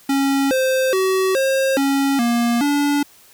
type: tone with pitch steps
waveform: square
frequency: 274.9 / 522 / 378.4 / 535 / 275.8 / 236.4 / 287.9 Hz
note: C#4 / C5 / F#4 / C5 / C#4 / A#3 / D4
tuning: -14 / -4 / +39 / +38 / -9 / +24 / -34 cents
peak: -16 dBFS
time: 0.09-3.03 s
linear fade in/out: 5 ms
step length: 420 ms
effects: white hiss -49 dBFS RMS until 3.33 s